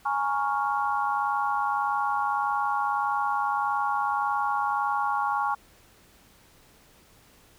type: chord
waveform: sine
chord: Bb minor seventh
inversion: third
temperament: equal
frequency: 830.6 / 932.3 / 1108.7 / 1396.9 Hz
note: Ab5 / Bb5 / Db6 / F6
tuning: 0 / 0 / 0 / 0 cents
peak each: -27 / -33 / -28 / -32 dBFS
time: 0.05-5.55 s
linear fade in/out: 10 ms
effects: pink hiss -57 dBFS RMS until 7.58 s